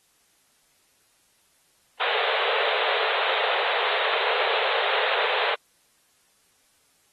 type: band-pass noise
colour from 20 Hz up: pink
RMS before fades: -25 dBFS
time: 2-5.55 s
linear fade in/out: 10 ms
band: 420 to 3900 Hz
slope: 96 dB/octave
effects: white hiss -64 dBFS RMS until 7.12 s + AAC 32 kbps